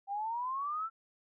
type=exponential sweep; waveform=sine; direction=up; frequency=779 to 1356 Hz; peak=-33 dBFS; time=0.07-0.9 s; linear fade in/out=50 ms; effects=none